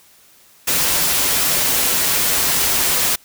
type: noise with comb filter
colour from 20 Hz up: white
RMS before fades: -17 dBFS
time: 0.67-3.16 s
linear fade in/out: 10 ms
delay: 9.3 ms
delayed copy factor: -0.5
effects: white hiss -50 dBFS RMS until 3.24 s